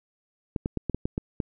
clicks, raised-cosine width 3 ms, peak -14 dBFS, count 8, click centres 0.562 / 0.659 / 0.773 / 0.897 / 0.946 / 1.055 / 1.179 / 1.402 s, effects none

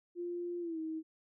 sine tone with pitch glide, 349.2 to 318.4 Hz, F4 to D#4, 0 to +40 cents, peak -36 dBFS, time 0.15-1.03 s, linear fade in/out 50 ms, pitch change -160 cents, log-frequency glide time 0.6-0.79 s, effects none

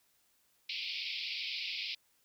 pink band-pass noise, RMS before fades -39 dBFS, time 0.69-1.95 s, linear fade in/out 5 ms, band 2200 to 5100 Hz, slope 96 dB/octave, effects white hiss -72 dBFS RMS until 2.24 s

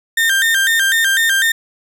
35% pulse tone with vibrato, 1699 Hz, G#6, 39 cents sharp, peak -10 dBFS, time 0.17-1.52 s, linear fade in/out 5 ms, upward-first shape square, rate 4 Hz, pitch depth 120 cents each way, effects none

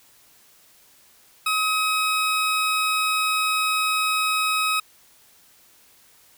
20% pulse tone, 1270 Hz, D#6, 35 cents sharp, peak -15 dBFS, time 1.46-4.8 s, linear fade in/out 5 ms, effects white hiss -55 dBFS RMS until 6.37 s

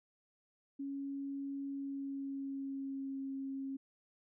sine tone with pitch glide, 277.2 to 270.6 Hz, C#4 to C#4, 0 to -42 cents, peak -38 dBFS, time 0.79-3.77 s, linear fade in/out 10 ms, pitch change -42 cents, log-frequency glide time 1.68-3.23 s, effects none

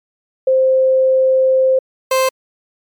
sine / 30% pulse tone pair in turn, 523.3 / 523.3 Hz, C5 / C5, 0 / 0 cents, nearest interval unison, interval 0 cents, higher neither, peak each -9 dBFS, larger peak neither, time 0.47-1.79 / 2.11-2.29 s, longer first, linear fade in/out 5 ms, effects MP3 96 kbps

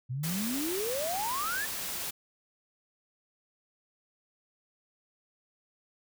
sine exponential sweep, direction up, 120 to 1805 Hz, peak -31 dBFS, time 0.09-1.66 s, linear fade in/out 20 ms
white noise, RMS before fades -36 dBFS, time 0.23-2.11 s, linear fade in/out 10 ms
effects none

